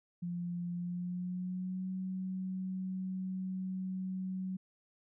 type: tone with pitch glide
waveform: sine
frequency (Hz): 174.61 to 187.14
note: F3 to F#3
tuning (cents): 0 to +20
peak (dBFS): -35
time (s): 0.22-4.57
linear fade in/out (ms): 10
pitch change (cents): +120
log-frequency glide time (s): 0.73-1.89
effects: none